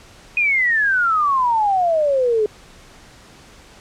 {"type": "exponential sweep", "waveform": "sine", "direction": "down", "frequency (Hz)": [2500, 414.9], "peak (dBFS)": -14, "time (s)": [0.37, 2.46], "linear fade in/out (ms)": 2, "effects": ["pink hiss -45 dBFS RMS until 3.8 s", "low-pass 8000 Hz 12 dB/octave"]}